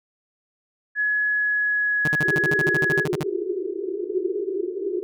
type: tone with pitch glide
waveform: sine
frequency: 1691 to 1679.3 Hz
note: G#6 to G#6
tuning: +31 to +19 cents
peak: -19 dBFS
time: 0.95-3.06 s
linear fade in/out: 50 ms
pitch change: -12 cents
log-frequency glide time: 1.25-1.98 s
type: tone bursts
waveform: sawtooth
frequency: 152.3 Hz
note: D#3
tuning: 37 cents flat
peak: -19 dBFS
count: 16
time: 2.05-3.234 s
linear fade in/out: 2 ms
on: 29 ms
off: 48 ms
type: band-pass noise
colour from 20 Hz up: white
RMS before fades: -27 dBFS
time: 2.23-5.03 s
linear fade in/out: 0 ms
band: 350 to 410 Hz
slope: 96 dB/octave
effects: none